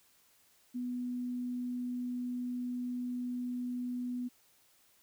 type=tone; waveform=sine; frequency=246.9 Hz; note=B3; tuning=in tune; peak=-34 dBFS; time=0.74-4.29 s; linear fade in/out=20 ms; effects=white hiss -67 dBFS RMS until 5.02 s